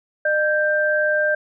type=tone pair together; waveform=sine; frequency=606 / 1574.5 Hz; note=D#5 / G6; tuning=-46 / +7 cents; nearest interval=octave + perfect fourth; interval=1653 cents; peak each=-19 dBFS; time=0.25-1.35 s; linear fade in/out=5 ms; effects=none